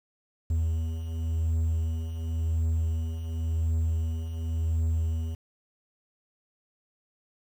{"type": "beating tone pair", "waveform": "triangle", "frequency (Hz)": [80.3, 81.22], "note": ["E2", "E2"], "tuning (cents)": [-45, -25], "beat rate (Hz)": 0.92, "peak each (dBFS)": [-31, -24], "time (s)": [0.5, 5.35], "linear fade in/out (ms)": 5, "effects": ["9-bit"]}